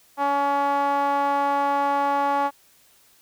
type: tone with band-pass filter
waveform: sawtooth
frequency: 281.8 Hz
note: C#4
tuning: 29 cents sharp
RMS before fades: -22 dBFS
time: 0.17-2.51 s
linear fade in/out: 50 ms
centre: 930 Hz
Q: 4.1
effects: white hiss -57 dBFS RMS until 3.21 s